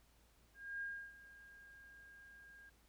sine tone with ADSR envelope, 1618 Hz, G#6, 46 cents flat, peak -40 dBFS, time 0.54-2.7 s, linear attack 270 ms, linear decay 310 ms, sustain -17 dB, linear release 13 ms, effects added 56 Hz sine -70 dBFS peak until 2.88 s + pink hiss -72 dBFS RMS until 2.88 s

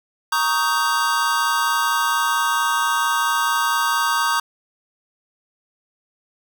square chord, Eb dominant seventh, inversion second, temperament just, 933.4 / 1120.1 / 1244.5 / 1555.6 Hz, Bb5 / Db6 / Eb6 / G6, +2 / +18 / 0 / -14 cents, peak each -24 dBFS, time 0.32-4.4 s, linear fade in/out 5 ms, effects none

